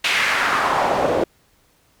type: noise with band-pass filter sweep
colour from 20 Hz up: pink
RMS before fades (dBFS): -19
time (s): 0.04-1.24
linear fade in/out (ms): 5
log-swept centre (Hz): 2700 to 450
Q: 2
effects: pink hiss -59 dBFS RMS until 2 s